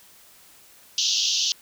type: band-pass noise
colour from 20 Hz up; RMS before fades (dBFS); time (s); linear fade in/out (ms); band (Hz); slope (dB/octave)
white; -23; 0.98-1.52; 0; 2800 to 6400; 96
effects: white hiss -52 dBFS RMS until 1.61 s